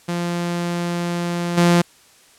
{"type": "tone with level steps", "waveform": "sawtooth", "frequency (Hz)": 173.2, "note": "F3", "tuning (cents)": -14, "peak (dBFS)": [-17, -8], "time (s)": [0.08, 1.82], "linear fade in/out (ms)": 10, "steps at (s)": 1.57, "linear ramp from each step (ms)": 10, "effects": ["white hiss -51 dBFS RMS until 2.38 s", "low-pass 10000 Hz 12 dB/octave"]}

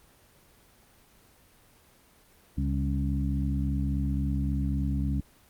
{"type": "harmonic tone with a mistuned harmonic", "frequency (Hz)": 69.3, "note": "C#2", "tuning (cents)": 0, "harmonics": [1, 2, 3, 4], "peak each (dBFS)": [-28, -31, -33, -34], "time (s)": [2.57, 5.21], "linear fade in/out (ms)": 10, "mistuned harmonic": 3, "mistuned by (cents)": -48, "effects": ["pink hiss -59 dBFS RMS until 5.49 s", "Opus 24 kbps"]}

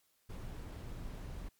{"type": "noise", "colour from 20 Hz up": "brown", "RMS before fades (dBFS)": -44, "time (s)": [0.29, 1.49], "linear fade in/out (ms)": 10, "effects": ["white hiss -74 dBFS RMS until 1.59 s", "MP3 96 kbps"]}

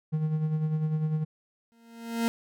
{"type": "tone with tremolo", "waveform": "triangle", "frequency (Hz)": 155.56, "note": "D#3", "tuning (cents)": 0, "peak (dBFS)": -21, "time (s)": [0.12, 1.25], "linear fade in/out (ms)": 20, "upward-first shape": "sine", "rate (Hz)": 10, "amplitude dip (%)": 50}
{"type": "tone with exponential growth", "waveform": "40% pulse", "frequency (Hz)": 230.8, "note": "A#3", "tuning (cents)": -17, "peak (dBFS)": -21, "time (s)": [1.72, 2.28], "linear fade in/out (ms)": 0, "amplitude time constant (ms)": 120}
{"effects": []}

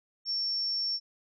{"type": "tone", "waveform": "sine", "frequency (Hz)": 5450, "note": "F8", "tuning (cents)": -43, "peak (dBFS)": -28, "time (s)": [0.25, 1], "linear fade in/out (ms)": 50, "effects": []}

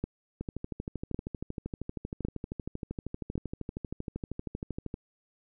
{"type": "two click trains", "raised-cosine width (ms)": 3, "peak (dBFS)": [-22, -18], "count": [59, 4], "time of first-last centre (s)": [[0.41, 4.941], [0.04, 3.355]], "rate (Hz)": [12.8, 0.905], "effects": []}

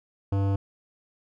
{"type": "tone with hard clipping", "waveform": "sine", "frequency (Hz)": 98.5, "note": "G2", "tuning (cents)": 9, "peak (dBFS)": -24, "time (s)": [0.32, 0.56], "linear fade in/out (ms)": 5, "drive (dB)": 16, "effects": []}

